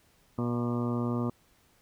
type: harmonic tone with a mistuned harmonic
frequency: 120.2 Hz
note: B2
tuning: 46 cents flat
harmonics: 1 / 2 / 3 / 4 / 5 / 6 / 7 / 8 / 9 / 10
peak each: -32 / -30 / -37 / -40 / -43 / -47 / -49 / -46 / -44 / -43 dBFS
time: 0.38-1.3 s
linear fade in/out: 5 ms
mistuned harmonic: 6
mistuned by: -39 cents
effects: pink hiss -65 dBFS RMS until 1.81 s